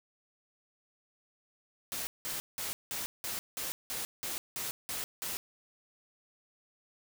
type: noise bursts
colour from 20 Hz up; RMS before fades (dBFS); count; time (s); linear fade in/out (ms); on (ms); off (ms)
white; -37; 11; 1.92-5.37; 0; 150; 180
effects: none